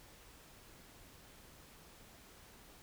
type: silence
effects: pink hiss -59 dBFS RMS until 2.82 s